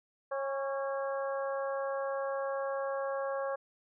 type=harmonic tone with a mistuned harmonic; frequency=272.9 Hz; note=C#4; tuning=27 cents flat; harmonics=2 / 3 / 4 / 5 / 6; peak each=-33 / -42 / -40 / -47 / -45 dBFS; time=0.31-3.56 s; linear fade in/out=10 ms; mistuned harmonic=4; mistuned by=+29 cents; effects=none